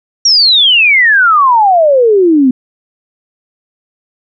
sine exponential sweep, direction down, 5730 to 246.9 Hz, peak -4 dBFS, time 0.25-2.51 s, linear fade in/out 5 ms, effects none

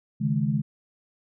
sine chord, C# suspended second, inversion none, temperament equal with one note detuned, 138.59 / 155.56 / 211.4 Hz, C#3 / D#3 / G#3, 0 / 0 / +31 cents, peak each -26 dBFS, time 0.2-0.62 s, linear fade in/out 20 ms, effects none

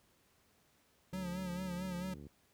click train, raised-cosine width 3 ms, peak -38 dBFS, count 83, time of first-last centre 1.13-2.267 s, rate 72.1 Hz
square tone with vibrato, 181.7 Hz, F#3, 31 cents flat, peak -39 dBFS, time 1.13-2.14 s, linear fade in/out 5 ms, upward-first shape sine, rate 4.5 Hz, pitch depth 63 cents each way
effects pink hiss -71 dBFS RMS until 2.53 s + high-pass 60 Hz 12 dB/octave

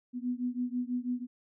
sine beating tone pair, 244.6 / 250.7 Hz, B3 / B3, -16 / +26 cents, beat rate 6.1 Hz, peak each -33 / -34 dBFS, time 0.13-1.27 s, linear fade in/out 50 ms, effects none

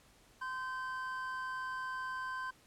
triangle tone pair together, 1031.8 / 1550 Hz, C6 / G6, -24 / -20 cents, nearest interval perfect fifth, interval 704 cents, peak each -38 / -39 dBFS, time 0.41-2.51 s, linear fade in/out 10 ms, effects pink hiss -64 dBFS RMS until 2.66 s + low-pass 12000 Hz 12 dB/octave

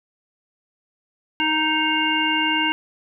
harmonic tone, 311.1 Hz, D#4, in tune, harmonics 1 / 3 / 5 / 7 / 9, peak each -25 / -24 / -26 / -26 / -22 dBFS, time 1.4-2.72 s, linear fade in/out 0 ms, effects none

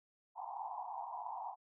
white band-pass noise, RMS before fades -44 dBFS, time 0.35-1.56 s, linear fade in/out 50 ms, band 720 to 1000 Hz, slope 96 dB/octave, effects none

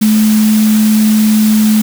sine tone in noise, 215.7 Hz, A3, 34 cents flat, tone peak -6 dBFS, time 0.01-1.82 s, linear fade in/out 10 ms, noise white, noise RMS -21 dBFS, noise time 0.01-1.82 s, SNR +12 dB, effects none

